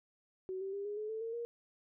sine tone with pitch steps, 375.1 / 387.4 / 400.2 / 413.3 / 426.9 / 440.9 / 455.4 / 470.4 Hz, F#4 / G4 / G4 / G#4 / G#4 / A4 / A#4 / A#4, +24 / -20 / +36 / -8 / +48 / +4 / -40 / +16 cents, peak -37 dBFS, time 0.49-1.45 s, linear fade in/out 0 ms, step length 120 ms, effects none

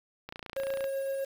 click train, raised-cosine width 0.3 ms, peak -24 dBFS, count 17, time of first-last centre 0.29-0.842 s, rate 29 Hz
triangle tone with tremolo, 544 Hz, C#5, 33 cents flat, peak -27 dBFS, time 0.56-1.25 s, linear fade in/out 10 ms, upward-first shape triangle, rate 7.8 Hz, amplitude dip 25%
effects 8-bit

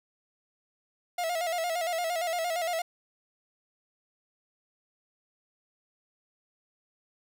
45% pulse tone with vibrato, 680 Hz, F5, 46 cents flat, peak -28 dBFS, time 1.18-2.82 s, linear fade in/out 5 ms, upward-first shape square, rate 8.7 Hz, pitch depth 72 cents each way, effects none

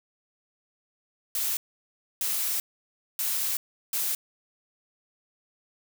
blue noise bursts at uneven times, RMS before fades -28 dBFS, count 4, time 1.35-1.57 / 2.21-2.6 / 3.19-3.57 / 3.93-4.15 s, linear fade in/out 2 ms, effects none

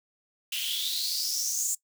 white noise with high-pass filter sweep, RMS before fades -30 dBFS, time 0.52-1.75 s, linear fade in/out 5 ms, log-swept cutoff 2800 to 7400 Hz, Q 7.8, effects noise-tail reverb RT60 0.1 s tail -20 dB re dry

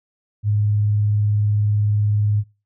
sine tone with vibrato, 104.5 Hz, G#2, 11 cents sharp, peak -15 dBFS, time 0.43-2.44 s, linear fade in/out 50 ms, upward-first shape triangle, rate 20 Hz, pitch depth 40 cents each way, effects noise-tail reverb RT60 0.3 s tail -25 dB re dry

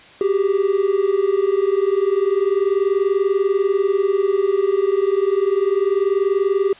triangle tone pair together, 383.5 / 403.8 Hz, G4 / G#4, -38 / -49 cents, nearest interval minor second, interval 89 cents, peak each -16 dBFS, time 0.21-6.73 s, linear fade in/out 2 ms, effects white hiss -44 dBFS RMS until 6.79 s + resampled to 8000 Hz

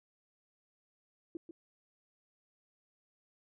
sine tone with echo, 332.9 Hz, E4, 17 cents sharp, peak -37 dBFS, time 1.35-1.37 s, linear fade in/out 2 ms, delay 140 ms, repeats 1, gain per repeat -8 dB, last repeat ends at 1.51 s, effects none

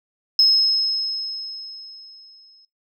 sine tone with exponential decay, 5170 Hz, E8, 34 cents flat, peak -9 dBFS, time 0.39-2.65 s, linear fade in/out 2 ms, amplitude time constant 490 ms, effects noise-tail reverb RT60 0.2 s tail -23 dB re dry + tanh soft clip ceiling -6 dBFS

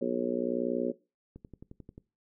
harmonic tone, 60.7 Hz, B1, 29 cents flat, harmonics 3 / 4 / 5 / 6 / 7 / 8 / 9, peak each -42 / -33 / -38 / -34 / -34 / -41 / -34 dBFS, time 0.01-0.92 s, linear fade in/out 10 ms
click train, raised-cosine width 3 ms, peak -33 dBFS, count 8, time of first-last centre 1.36-1.979 s, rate 11.3 Hz
effects noise-tail reverb RT60 0.3 s tail -21 dB re dry

